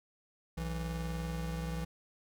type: tone pair together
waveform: square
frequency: 61.74 / 164.63 Hz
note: B1 / E3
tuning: 0 / -2 cents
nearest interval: octave + perfect fourth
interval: 1698 cents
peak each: -39 / -38 dBFS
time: 0.57-1.85 s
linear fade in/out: 10 ms
effects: none